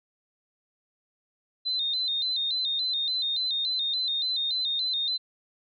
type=tone with vibrato; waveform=sine; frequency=3858 Hz; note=B7; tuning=41 cents flat; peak=-25 dBFS; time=1.65-5.18 s; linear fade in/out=20 ms; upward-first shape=square; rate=3.5 Hz; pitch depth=82 cents each way; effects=none